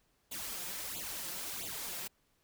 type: noise with flanger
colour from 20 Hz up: white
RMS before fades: -41 dBFS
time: 0.31-2.08 s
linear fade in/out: 10 ms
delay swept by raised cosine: 0.27 to 5.77 ms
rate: 1.5 Hz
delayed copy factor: +1
effects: pink hiss -74 dBFS RMS until 2.43 s